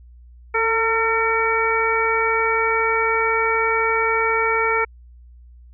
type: harmonic tone with a mistuned harmonic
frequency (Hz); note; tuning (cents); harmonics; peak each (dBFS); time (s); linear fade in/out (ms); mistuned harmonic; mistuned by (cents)
454; A#4; -46; 1 / 2 / 3 / 4 / 5; -22 / -24 / -22 / -27 / -22; 0.54-4.85; 10; 1; -26
effects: added 60 Hz sine -42 dBFS peak until 5.73 s